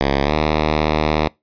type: tone with pitch glide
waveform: 5% pulse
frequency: 69.3 to 76.89 Hz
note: C#2 to D#2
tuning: 0 to -20 cents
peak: -4 dBFS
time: 0.01-1.28 s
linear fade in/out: 0 ms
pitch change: +180 cents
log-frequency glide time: 0.22-0.33 s
effects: noise-tail reverb RT60 0.2 s tail -24 dB re dry + resampled to 11025 Hz